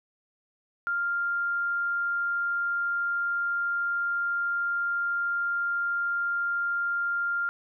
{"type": "tone", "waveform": "sine", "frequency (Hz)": 1396.9, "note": "F6", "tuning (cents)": 0, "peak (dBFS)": -25, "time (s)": [0.87, 7.49], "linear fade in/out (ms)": 0, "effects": []}